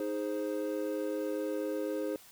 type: chord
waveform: triangle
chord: Ab major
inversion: second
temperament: equal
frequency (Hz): 311.1 / 415.3 / 523.3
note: Eb4 / Ab4 / C5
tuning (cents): 0 / 0 / 0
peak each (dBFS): -34 / -35 / -34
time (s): 0-2.16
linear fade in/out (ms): 2
effects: white hiss -56 dBFS RMS until 2.31 s